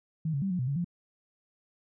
sine tone with pitch steps, 159.1 / 139.2 / 194.3 / 180 / 125.8 / 140.1 / 173.8 Hz, D#3 / C#3 / G3 / F#3 / B2 / C#3 / F3, +39 / +8 / -15 / -47 / +32 / +19 / -8 cents, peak -27 dBFS, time 0.25-0.845 s, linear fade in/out 5 ms, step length 85 ms, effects none

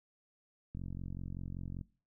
click train, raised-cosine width 5 ms, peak -30 dBFS, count 49, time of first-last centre 0.75-1.812 s, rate 45.2 Hz, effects noise-tail reverb RT60 0.4 s tail -22 dB re dry

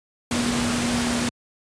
sine tone in noise, 240 Hz, B3, 49 cents flat, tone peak -23 dBFS, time 0.31-1.29 s, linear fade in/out 2 ms, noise pink, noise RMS -25 dBFS, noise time 0.31-1.29 s, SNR -1 dB, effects high-pass 80 Hz 12 dB/octave + resampled to 22050 Hz

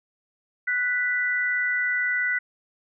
sine tone pair together, 1480 / 1978.5 Hz, F#6 / B6, 0 / +3 cents, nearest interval perfect fourth, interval 503 cents, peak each -25 / -24 dBFS, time 0.67-2.39 s, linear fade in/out 10 ms, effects none

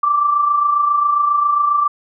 sine tone with amplitude modulation, 1170 Hz, D6, 7 cents flat, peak -10 dBFS, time 0.03-1.88 s, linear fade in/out 5 ms, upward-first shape sine, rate 27.4 Hz, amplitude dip 50%, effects none

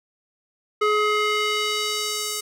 square tone with band-pass filter sweep, 422.4 Hz, G#4, 29 cents sharp, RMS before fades -23 dBFS, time 0.81-2.41 s, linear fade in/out 10 ms, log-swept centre 1200 to 8400 Hz, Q 0.94, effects none

